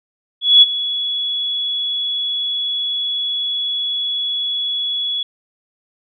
sine tone with ADSR envelope, 3382 Hz, G#7, 31 cents sharp, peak -3 dBFS, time 0.41-5.23 s, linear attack 210 ms, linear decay 28 ms, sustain -15 dB, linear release 4 ms, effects none

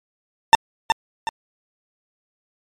40% pulse tone with echo, 900 Hz, A5, 39 cents sharp, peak -4 dBFS, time 0.53-0.55 s, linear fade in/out 0 ms, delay 370 ms, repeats 2, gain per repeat -8 dB, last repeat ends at 1.29 s, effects low-pass 7000 Hz 12 dB/octave + MP3 96 kbps

